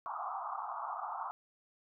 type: band-pass noise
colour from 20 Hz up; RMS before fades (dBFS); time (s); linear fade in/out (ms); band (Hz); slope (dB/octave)
white; -40; 0.06-1.31; 0; 690 to 1300; 96
effects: none